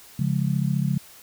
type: chord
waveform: sine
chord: Db major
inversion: none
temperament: just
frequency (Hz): 138.59 / 173.24 / 207.9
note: Db3 / F3 / Ab3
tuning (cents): 0 / -14 / +2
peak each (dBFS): -23 / -25 / -28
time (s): 0.19-0.98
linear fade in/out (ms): 5
effects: white hiss -48 dBFS RMS until 1.22 s